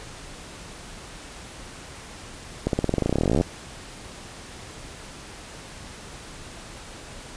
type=accelerating click train; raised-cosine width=2 ms; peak=-8 dBFS; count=26; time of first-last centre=2.67-3.411 s; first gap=62 ms; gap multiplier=0.93; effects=pink hiss -41 dBFS RMS until 7.36 s + resampled to 22050 Hz